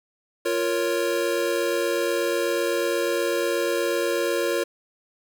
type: chord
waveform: square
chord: Bb minor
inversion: second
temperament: equal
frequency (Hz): 349.2 / 466.2 / 554.4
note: F4 / Bb4 / Db5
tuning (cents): 0 / 0 / 0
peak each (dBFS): -27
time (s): 0.45-4.64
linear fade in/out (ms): 10
effects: 10-bit